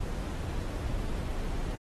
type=noise; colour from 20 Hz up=brown; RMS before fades=-33 dBFS; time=0-1.76 s; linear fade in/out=10 ms; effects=AAC 32 kbps